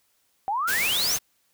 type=exponential sweep; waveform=sine; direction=up; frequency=753 to 6500 Hz; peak=-23 dBFS; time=0.48-1.16 s; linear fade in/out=0 ms
type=noise; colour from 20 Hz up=white; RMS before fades=-28 dBFS; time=0.67-1.19 s; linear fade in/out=20 ms
effects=white hiss -68 dBFS RMS until 1.53 s